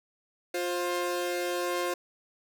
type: tone pair together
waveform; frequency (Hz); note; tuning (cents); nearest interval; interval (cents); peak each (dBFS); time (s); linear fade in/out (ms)
sawtooth; 353 / 528.9; F4 / C5; +19 / +19; perfect fifth; 700; -27 / -28; 0.54-1.94; 5
effects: none